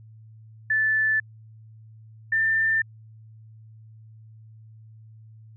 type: tone pair in turn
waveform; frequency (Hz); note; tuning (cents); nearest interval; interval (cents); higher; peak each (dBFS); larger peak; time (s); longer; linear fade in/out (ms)
sine; 1752 / 1787.8; A6 / A6; -8 / +27; unison; 35; second; -19; neither; 0.7-1.2 / 2.32-2.82; neither; 5
effects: added 110 Hz sine -45 dBFS peak until 5.56 s